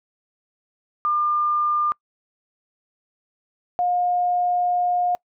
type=tone pair in turn; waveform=sine; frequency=1200 / 713.5 Hz; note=D6 / F5; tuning=+37 / +37 cents; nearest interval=major sixth; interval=900 cents; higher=first; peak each=-18 dBFS; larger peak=neither; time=1.05-1.92 / 3.79-5.15 s; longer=second; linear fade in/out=0 ms; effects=noise-tail reverb RT60 0.1 s tail -26 dB re dry